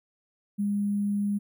sine tone with sample-and-hold, 203.4 Hz, G#3, 36 cents flat, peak -24 dBFS, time 0.58-1.39 s, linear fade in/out 20 ms, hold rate 11025 Hz, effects none

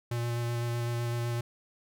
square tone with vibrato, 118.7 Hz, A#2, 32 cents sharp, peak -30 dBFS, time 0.11-1.41 s, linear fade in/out 5 ms, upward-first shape square, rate 7.9 Hz, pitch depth 10 cents each way, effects none

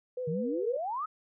sine tone with vibrato, 487.8 Hz, B4, 21 cents flat, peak -32 dBFS, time 0.17-0.77 s, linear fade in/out 5 ms, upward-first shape sine, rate 5.5 Hz, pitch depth 69 cents each way
sine exponential sweep, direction up, 146.83 to 1318.5 Hz, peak -31 dBFS, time 0.27-1.06 s, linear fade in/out 10 ms
effects none

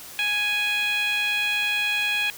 15% pulse tone with band-pass filter, 830.6 Hz, G#5, in tune, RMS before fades -24 dBFS, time 0.19-2.3 s, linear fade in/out 0 ms, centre 2700 Hz, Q 2.5, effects white hiss -41 dBFS RMS until 2.37 s

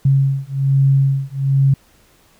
sine beating tone pair, 136.1 / 137.3 Hz, C#3 / C#3, -31 / -16 cents, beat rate 1.2 Hz, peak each -15 dBFS, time 0.05-1.74 s, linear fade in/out 5 ms, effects pink hiss -53 dBFS RMS until 2.39 s

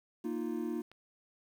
triangle chord, Bb suspended fourth, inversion none, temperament equal, 233.1 / 311.1 / 349.2 Hz, Bb3 / Eb4 / F4, 0 / 0 / 0 cents, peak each -36 dBFS, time 0.24-0.82 s, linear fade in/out 10 ms
click, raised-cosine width 0.3 ms, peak -39 dBFS, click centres 0.916 s
effects 10-bit

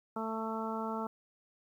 harmonic tone, 222.1 Hz, A3, 16 cents sharp, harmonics 1 / 2 / 3 / 4 / 5 / 6, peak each -38 / -41 / -43 / -40 / -44 / -42 dBFS, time 0.16-1.07 s, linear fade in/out 5 ms, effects 11-bit

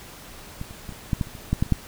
clicks, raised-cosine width 5 ms, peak -19 / -27 / -22 / -27 / -9 / -11 / -28 / -26 / -8 / -8 / -28 / -6 dBFS, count 12, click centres 0.614 / 0.709 / 0.892 / 0.923 / 1.132 / 1.212 / 1.271 / 1.352 / 1.53 / 1.625 / 1.664 / 1.723 s, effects pink hiss -43 dBFS RMS until 1.87 s

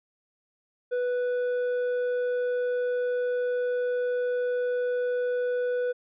sine tone with hard clipping, 493.5 Hz, B4, 1 cent flat, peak -26 dBFS, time 0.91-5.93 s, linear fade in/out 20 ms, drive 5 dB, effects resampled to 8000 Hz

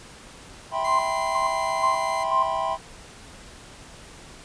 triangle chord, C major seventh, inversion first, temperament just, 654.1 / 784.9 / 981.1 / 1046.5 Hz, E5 / G5 / B5 / C6, -14 / +2 / -12 / 0 cents, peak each -27 dBFS, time 0.71-2.78 s, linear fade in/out 50 ms
sawtooth tone, 2065 Hz, C7, 23 cents flat, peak -30 dBFS, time 0.84-2.24 s, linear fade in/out 10 ms
sine tone bursts, 1051 Hz, C6, 7 cents sharp, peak -20 dBFS, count 4, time 0.87-2.43 s, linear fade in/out 5 ms, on 120 ms, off 360 ms
effects pink hiss -45 dBFS RMS until 4.44 s + resampled to 22050 Hz

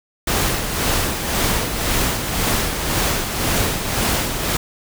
pink noise with tremolo, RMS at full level -18 dBFS, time 0.27-4.57 s, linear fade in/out 5 ms, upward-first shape sine, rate 1.9 Hz, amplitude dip 50%, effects none

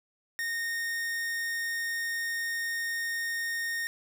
45% pulse tone, 1844 Hz, A#6, 19 cents flat, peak -30 dBFS, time 0.39-3.87 s, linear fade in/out 0 ms, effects none

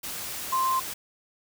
sine tone in noise, 1046.5 Hz, C6, in tune, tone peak -22 dBFS, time 0.52-0.8 s, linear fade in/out 10 ms, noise white, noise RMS -35 dBFS, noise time 0.03-0.94 s, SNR +10 dB, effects none

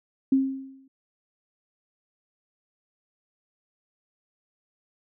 sine tone with exponential decay, 267.7 Hz, C4, 40 cents sharp, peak -15 dBFS, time 0.32-0.88 s, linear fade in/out 5 ms, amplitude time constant 120 ms, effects none

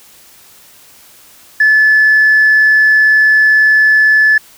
sine tone, 1731 Hz, A6, 29 cents flat, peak -4 dBFS, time 1.6-4.38 s, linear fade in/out 5 ms, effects tanh soft clip ceiling -2 dBFS + white hiss -42 dBFS RMS until 4.57 s

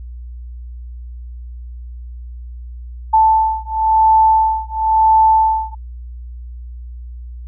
sine beating tone pair, 880 / 880.97 Hz, A5 / A5, 0 / +2 cents, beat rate 0.97 Hz, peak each -13 dBFS, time 3.13-5.75 s, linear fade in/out 10 ms, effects added 60 Hz sine -28 dBFS peak until 7.47 s

